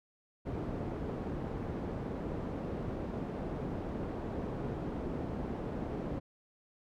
white low-pass noise, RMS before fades -38 dBFS, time 0.45-6.2 s, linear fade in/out 20 ms, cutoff 390 Hz, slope 12 dB/octave, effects none

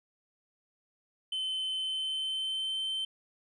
sine tone with pitch glide, 3062 to 3096 Hz, G7 to G7, -41 to -22 cents, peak -28 dBFS, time 1.32-3.05 s, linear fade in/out 5 ms, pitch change +19 cents, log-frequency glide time 1.74-2.82 s, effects tanh soft clip ceiling -30 dBFS

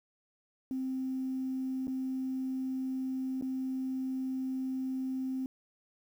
sine tone with dropouts, 261.6 Hz, C4, in tune, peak -31 dBFS, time 0.71-5.46 s, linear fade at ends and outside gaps 1 ms, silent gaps 1.871-1.879 / 3.412-3.423 s, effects tanh soft clip ceiling -27 dBFS + 10-bit

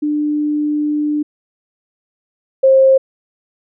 sine tone pair in turn, 298.1 / 532.2 Hz, D4 / C5, +26 / +29 cents, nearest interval minor seventh, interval 1003 cents, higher second, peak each -14 / -6 dBFS, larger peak second, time 0.02-1.23 / 2.63-2.98 s, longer first, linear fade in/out 10 ms, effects none

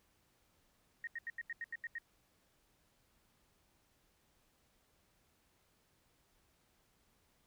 sine tone bursts, 1864.7 Hz, A#6, in tune, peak -39 dBFS, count 9, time 1.04-1.984 s, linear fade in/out 2 ms, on 32 ms, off 82 ms, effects pink hiss -74 dBFS RMS until 7.46 s

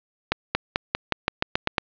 accelerating click train, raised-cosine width 0.3 ms, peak -4 dBFS, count 10, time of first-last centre 0.32-1.782 s, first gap 230 ms, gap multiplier 0.91, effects resampled to 11025 Hz + 7-bit

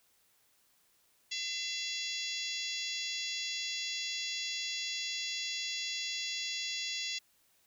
harmonic tone, 678 Hz, E5, 49 cents sharp, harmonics 3 / 4 / 5 / 6 / 7 / 8 / 9 / 10, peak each -44 / -42 / -40 / -43 / -42 / -46 / -49 / -45 dBFS, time 1.31-7.19 s, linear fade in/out 10 ms, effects white hiss -70 dBFS RMS until 7.66 s

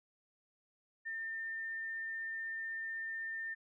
sine tone, 1804 Hz, A6, 43 cents sharp, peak -38 dBFS, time 1.05-3.55 s, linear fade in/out 20 ms, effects none

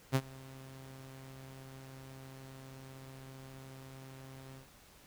sawtooth tone with ADSR envelope, 132.9 Hz, C3, 27 cents sharp, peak -21 dBFS, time 0.12-4.68 s, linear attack 33 ms, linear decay 54 ms, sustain -24 dB, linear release 120 ms, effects pink hiss -60 dBFS RMS until 5.06 s

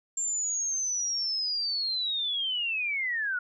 sine linear sweep, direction down, 7380 to 1419 Hz, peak -27 dBFS, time 0.17-3.39 s, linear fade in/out 5 ms, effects none

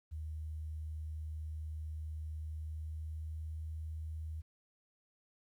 sine tone with pitch glide, 77.78 to 78.82 Hz, D#2 to D#2, 0 to +23 cents, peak -39 dBFS, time 0.11-4.42 s, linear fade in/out 20 ms, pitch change +23 cents, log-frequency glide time 2.38-3.65 s, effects 12-bit

